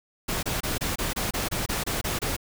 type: noise bursts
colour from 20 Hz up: pink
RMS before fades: -28 dBFS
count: 12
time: 0.28-2.366 s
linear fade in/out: 10 ms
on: 150 ms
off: 26 ms
effects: none